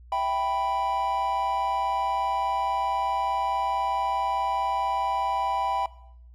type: chord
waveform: triangle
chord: E minor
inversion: none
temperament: equal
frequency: 659.3 / 784 / 987.8 Hz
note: E5 / G5 / B5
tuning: 0 / 0 / 0 cents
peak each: -31 / -25 / -25 dBFS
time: 0.12-5.86 s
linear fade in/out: 2 ms
effects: noise-tail reverb RT60 0.7 s tail -18 dB re dry + added 60 Hz sine -46 dBFS peak until 6.34 s